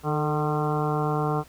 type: harmonic tone with a mistuned harmonic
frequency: 151.4 Hz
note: D#3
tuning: 47 cents flat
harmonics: 1 / 2 / 3 / 4 / 5 / 6 / 7 / 8 / 9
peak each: -26 / -32 / -29 / -38 / -30 / -38 / -33 / -36 / -37 dBFS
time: 0.03-1.44 s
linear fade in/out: 50 ms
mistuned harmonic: 3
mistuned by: -34 cents
effects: added 69 Hz sine -53 dBFS peak until 1.48 s + pink hiss -53 dBFS RMS until 1.48 s